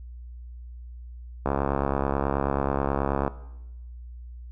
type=click train; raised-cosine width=1 ms; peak=-10 dBFS; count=127; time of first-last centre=1.46-3.278 s; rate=69.3 Hz; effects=noise-tail reverb RT60 0.9 s tail -17 dB re dry + added 60 Hz sine -38 dBFS peak until 4.51 s